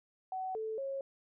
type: tone with pitch steps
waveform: sine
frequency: 752 / 439.3 / 545 Hz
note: F#5 / A4 / C#5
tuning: +28 / -3 / -29 cents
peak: -35 dBFS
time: 0.32-1.01 s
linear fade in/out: 2 ms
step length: 230 ms
effects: none